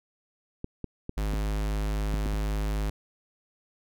clicks, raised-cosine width 3 ms, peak -20 dBFS, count 7, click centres 0.644 / 0.843 / 1.094 / 1.337 / 2.141 / 2.261 / 2.336 s
square tone, 51.91 Hz, G#1, in tune, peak -27 dBFS, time 1.17-2.9 s, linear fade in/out 5 ms
effects none

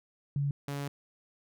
sine / sawtooth tone pair in turn, 141.7 / 141.7 Hz, C#3 / C#3, +38 / +38 cents, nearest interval unison, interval 0 cents, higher neither, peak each -27 / -30 dBFS, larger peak first, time 0.36-0.51 / 0.68-0.88 s, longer second, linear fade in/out 2 ms, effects none

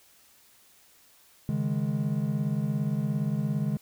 triangle chord, C# suspended second, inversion none, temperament just, 138.59 / 155.92 / 207.9 Hz, C#3 / D#3 / G#3, 0 / +4 / +2 cents, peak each -28 dBFS, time 1.49-3.77 s, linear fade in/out 0 ms, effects white hiss -59 dBFS RMS until 3.81 s

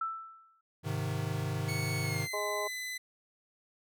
sine tone with exponential decay, 1325 Hz, E6, 9 cents sharp, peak -29 dBFS, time 0.01-0.61 s, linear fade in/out 5 ms, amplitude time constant 130 ms
square chord, Ab major, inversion none, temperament equal, 103.83 / 130.81 / 155.56 Hz, Ab2 / C3 / Eb3, 0 / 0 / 0 cents, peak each -37 dBFS, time 0.83-2.28 s, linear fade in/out 50 ms
sawtooth tone with pitch glide, 2217 to 2010 Hz, C#7 to B6, 0 to +30 cents, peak -33 dBFS, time 1.68-2.98 s, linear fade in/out 10 ms, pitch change -170 cents, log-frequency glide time 2.02-2.39 s
harmonic tone, 207.7 Hz, G#3, in tune, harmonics 2 / 3 / 4 / 5, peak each -38 / -36 / -42 / -37 dBFS, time 2.33-2.68 s, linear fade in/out 10 ms
effects none

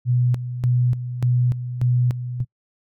sine tone with tremolo, 123.47 Hz, B2, in tune, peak -15 dBFS, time 0.05-2.45 s, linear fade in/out 50 ms, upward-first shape square, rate 1.7 Hz, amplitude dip 70%, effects noise-tail reverb RT60 0.1 s tail -25 dB re dry

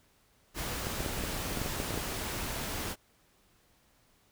pink noise, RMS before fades -36 dBFS, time 0.54-2.96 s, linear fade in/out 50 ms
clicks, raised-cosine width 2 ms, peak -22 dBFS, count 11, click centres 0.869 / 1.005 / 1.062 / 1.238 / 1.573 / 1.616 / 1.661 / 1.801 / 1.907 / 1.942 / 1.976 s
effects pink hiss -67 dBFS RMS until 4.31 s

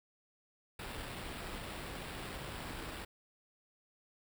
pink noise with sample-and-hold, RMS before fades -44 dBFS, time 0.79-3.05 s, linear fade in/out 5 ms, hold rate 6300 Hz, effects none

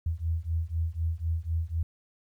sine beating tone pair, 80.3 / 84.3 Hz, E2 / E2, -45 / +39 cents, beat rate 4 Hz, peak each -30 dBFS, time 0.06-1.83 s, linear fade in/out 5 ms, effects 11-bit

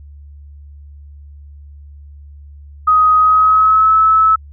sine tone with pitch glide, 1255 to 1300.8 Hz, D#6 to E6, +15 to -23 cents, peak -7 dBFS, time 2.87-4.36 s, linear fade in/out 10 ms, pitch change +62 cents, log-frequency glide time 3.17-3.94 s, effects added 72 Hz sine -34 dBFS peak until 4.52 s

